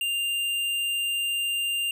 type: tone with hard clipping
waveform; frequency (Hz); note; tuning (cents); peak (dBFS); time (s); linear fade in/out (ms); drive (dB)
sine; 2794; F7; 0; -26; 0.01-1.91; 2; 12
effects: none